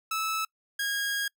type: tone pair in turn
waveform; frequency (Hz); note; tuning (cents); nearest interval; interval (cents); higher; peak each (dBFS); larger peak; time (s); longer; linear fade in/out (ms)
sawtooth; 1307 / 1635.7; E6 / G#6; -15 / -27; major third; 388; second; -24; neither; 0.11-0.45 / 0.79-1.28; second; 5
effects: noise-tail reverb RT60 0.1 s tail -26 dB re dry